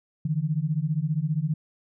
sine beating tone pair, 146.83 / 161.83 Hz, D3 / E3, 0 / -32 cents, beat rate 15 Hz, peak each -26 dBFS, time 0.25-1.54 s, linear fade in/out 5 ms, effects none

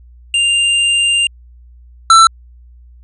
square tone pair in turn, 2794 / 1333.9 Hz, F7 / E6, 0 / +20 cents, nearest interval octave + minor second, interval 1280 cents, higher first, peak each -11 / -4 dBFS, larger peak second, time 0.34-1.27 / 2.1-2.27 s, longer first, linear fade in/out 2 ms, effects added 60 Hz sine -38 dBFS peak until 3.03 s + resampled to 24000 Hz

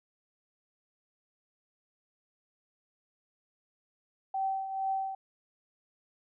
sine tone with tremolo, 772 Hz, G5, 27 cents flat, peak -27 dBFS, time 4.34-5.15 s, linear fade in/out 5 ms, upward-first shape triangle, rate 2.2 Hz, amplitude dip 65%, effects none

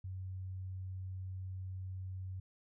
sine tone, 93.6 Hz, F#2, 20 cents sharp, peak -40 dBFS, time 0.04-2.4 s, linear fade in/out 5 ms, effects none

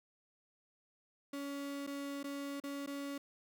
35% pulse tone with dropouts, 281.2 Hz, C#4, 25 cents sharp, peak -38 dBFS, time 1.33-3.18 s, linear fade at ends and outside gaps 5 ms, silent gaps 1.867-1.873 / 2.231-2.241 / 2.601-2.637 / 2.863-2.873 s, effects none

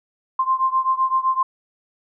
sine beating tone pair, 1046.5 / 1054.3 Hz, C6 / C6, 0 / +13 cents, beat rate 7.8 Hz, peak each -19 / -21 dBFS, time 0.39-1.43 s, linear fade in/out 5 ms, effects none

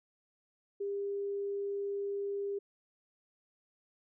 sine tone, 400.9 Hz, G4, 39 cents sharp, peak -33 dBFS, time 0.8-2.59 s, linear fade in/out 10 ms, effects none

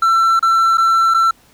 triangle tone with dropouts, 1343 Hz, E6, 32 cents sharp, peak -8 dBFS, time 0.02-1.31 s, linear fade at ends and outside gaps 5 ms, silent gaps 0.394-0.426 / 0.773-0.78 / 1.14-1.144 s, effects pink hiss -51 dBFS RMS until 1.53 s

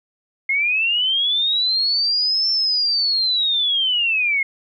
sine linear two-way sweep, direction up then down, 2125 to 5380 to 2125 Hz, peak -16 dBFS, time 0.49-4.43 s, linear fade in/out 5 ms, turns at 2.5 s, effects none

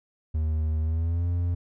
triangle tone with pitch glide, 78.1 to 87.16 Hz, D#2 to F2, +7 to -3 cents, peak -21 dBFS, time 0.34-1.55 s, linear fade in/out 10 ms, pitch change +190 cents, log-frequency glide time 0.8-1.27 s, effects none

